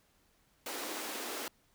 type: high-pass noise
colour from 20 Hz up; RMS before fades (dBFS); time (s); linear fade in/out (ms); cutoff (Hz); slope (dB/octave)
pink; -40; 0.66-1.48; 2; 250; 48
effects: pink hiss -70 dBFS RMS until 1.74 s